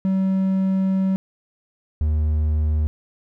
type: tone pair in turn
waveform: triangle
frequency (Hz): 190.7 / 76.67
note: G3 / D#2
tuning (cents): -47 / -25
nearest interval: octave + major third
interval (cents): 1578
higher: first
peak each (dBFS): -15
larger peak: neither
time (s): 0.05-1.16 / 2.01-2.87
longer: first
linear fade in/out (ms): 0
effects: none